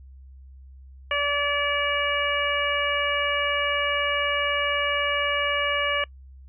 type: harmonic tone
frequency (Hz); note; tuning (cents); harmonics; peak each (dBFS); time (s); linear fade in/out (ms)
576; D5; -34; 1 / 2 / 3 / 4 / 5; -28 / -28 / -28 / -28 / -28; 1.11-6.04; 2
effects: noise-tail reverb RT60 0.1 s tail -25 dB re dry + added 66 Hz sine -43 dBFS peak until 6.48 s